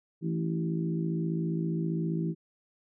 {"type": "harmonic tone with a mistuned harmonic", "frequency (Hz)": 55, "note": "A1", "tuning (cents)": 0, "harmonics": [3, 4, 5, 6, 7], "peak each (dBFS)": [-29, -38, -41, -35, -40], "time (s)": [0.21, 2.35], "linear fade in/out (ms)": 50, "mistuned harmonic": 6, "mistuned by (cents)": -19, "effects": []}